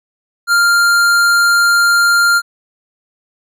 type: tone with hard clipping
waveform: sine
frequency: 1396.9 Hz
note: F6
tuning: in tune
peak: -10 dBFS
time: 0.47-2.42 s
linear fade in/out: 50 ms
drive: 15 dB
effects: none